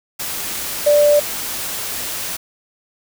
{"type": "tone in noise", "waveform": "sine", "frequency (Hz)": 587.3, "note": "D5", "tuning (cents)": 0, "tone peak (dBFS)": -9, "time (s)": [0.86, 1.2], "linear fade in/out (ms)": 10, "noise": "white", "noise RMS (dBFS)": -25, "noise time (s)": [0.19, 2.37], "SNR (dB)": 13, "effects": []}